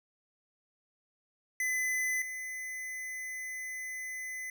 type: tone pair in turn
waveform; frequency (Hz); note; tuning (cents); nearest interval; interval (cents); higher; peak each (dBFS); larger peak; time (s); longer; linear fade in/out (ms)
square; 2017 / 2025; B6 / B6; +36 / +43; unison; 7; second; -30 / -38; first; 1.6-2.22 / 2.22-4.5; second; 2
effects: none